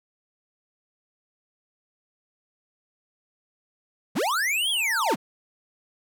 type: linear two-way sweep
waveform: square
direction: up then down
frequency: 118.5 to 3376 to 118.5 Hz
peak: -23 dBFS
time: 4.15-5.16 s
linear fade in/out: 20 ms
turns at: 4.7 s
type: tone with exponential growth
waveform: sine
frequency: 905 Hz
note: A5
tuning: 48 cents sharp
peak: -21 dBFS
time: 4.63-5.14 s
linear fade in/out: 5 ms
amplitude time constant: 110 ms
effects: none